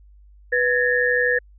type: tone cluster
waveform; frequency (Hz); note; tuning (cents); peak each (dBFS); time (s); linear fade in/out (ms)
sine; 493.4 / 1686 / 1818; B4 / G#6 / A#6; -2 / +26 / -44; -21; 0.52-1.39; 10
effects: added 50 Hz sine -46 dBFS peak until 1.58 s